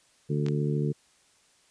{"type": "harmonic tone", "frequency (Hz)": 73.42, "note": "D2", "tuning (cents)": 0, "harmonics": [2, 3, 4, 5, 6], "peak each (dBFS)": [-26, -33, -37, -34, -35], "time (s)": [0.29, 0.93], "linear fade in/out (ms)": 20}
{"type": "clicks", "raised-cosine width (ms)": 0.2, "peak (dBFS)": [-21, -22], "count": 2, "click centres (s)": [0.464, 0.485]}
{"effects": ["white hiss -63 dBFS RMS until 1.7 s", "resampled to 22050 Hz"]}